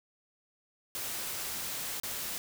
white noise with dropouts, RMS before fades -37 dBFS, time 0.95-2.38 s, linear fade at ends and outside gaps 0 ms, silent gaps 1.999-2.034 s, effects none

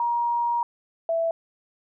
sine tone pair in turn, 947 / 661.9 Hz, A#5 / E5, +27 / +7 cents, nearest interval tritone, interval 620 cents, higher first, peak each -21 dBFS, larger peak neither, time 0-0.63 / 1.09-1.31 s, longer first, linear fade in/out 2 ms, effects none

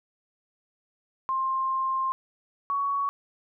sine tone pair in turn, 1057 / 1119.9 Hz, C6 / C#6, +17 / +17 cents, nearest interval minor second, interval 100 cents, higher second, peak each -24 dBFS, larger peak neither, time 1.29-2.12 / 2.7-3.09 s, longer first, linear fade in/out 0 ms, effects none

